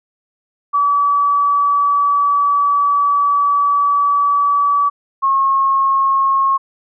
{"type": "tone pair in turn", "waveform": "sine", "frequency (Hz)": [1146, 1085.1], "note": ["D6", "C#6"], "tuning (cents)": [-43, -37], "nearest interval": "minor second", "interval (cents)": 94, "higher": "first", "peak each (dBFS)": -11, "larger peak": "neither", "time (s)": [[0.73, 4.9], [5.22, 6.58]], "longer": "first", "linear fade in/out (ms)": 20, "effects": []}